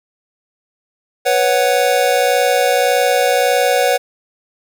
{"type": "chord", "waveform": "square", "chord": "B suspended second", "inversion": "none", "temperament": "just", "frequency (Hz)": [493.9, 555.6, 740.8], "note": ["B4", "C#5", "F#5"], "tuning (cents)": [0, 4, 2], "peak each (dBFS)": -17, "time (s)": [1.25, 3.98], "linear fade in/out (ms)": 20, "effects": ["8-bit"]}